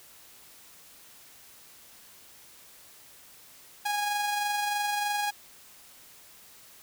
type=tone with amplitude modulation; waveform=sawtooth; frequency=825 Hz; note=G#5; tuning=12 cents flat; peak=-22 dBFS; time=3.85-5.31 s; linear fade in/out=10 ms; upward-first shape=sine; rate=23.2 Hz; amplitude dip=30%; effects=white hiss -53 dBFS RMS until 6.82 s